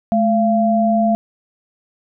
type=tone pair together; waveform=sine; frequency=215.5 / 684.2 Hz; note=A3 / F5; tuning=-36 / -36 cents; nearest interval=octave + minor sixth; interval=2000 cents; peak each=-15 dBFS; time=0.12-1.15 s; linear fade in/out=0 ms; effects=none